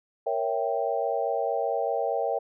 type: chord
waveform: sine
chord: A# diminished seventh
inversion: none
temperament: equal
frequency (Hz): 466.2 / 554.4 / 659.3 / 784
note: A#4 / C#5 / E5 / G5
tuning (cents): 0 / 0 / 0 / 0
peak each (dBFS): -30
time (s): 0.26-2.39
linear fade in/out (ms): 10
effects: none